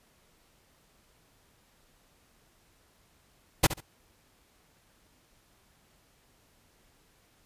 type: noise with echo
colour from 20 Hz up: pink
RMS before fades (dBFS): -19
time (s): 3.63-3.67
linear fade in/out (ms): 10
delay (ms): 69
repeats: 2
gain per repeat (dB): -13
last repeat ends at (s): 3.808
effects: pink hiss -65 dBFS RMS until 7.45 s + resampled to 32000 Hz